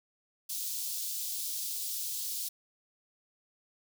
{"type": "high-pass noise", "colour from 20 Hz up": "white", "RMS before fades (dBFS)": -36, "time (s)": [0.49, 2.49], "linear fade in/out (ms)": 10, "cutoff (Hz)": 3800, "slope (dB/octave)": 24, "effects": []}